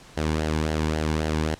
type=tone with flanger; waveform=sawtooth; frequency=77.78 Hz; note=D#2; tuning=in tune; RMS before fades=-25 dBFS; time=0.17-1.55 s; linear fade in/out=5 ms; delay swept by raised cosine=0.82 to 1.61 ms; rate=3.7 Hz; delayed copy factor=-0.55; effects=pink hiss -48 dBFS RMS until 1.59 s + low-pass 8000 Hz 12 dB/octave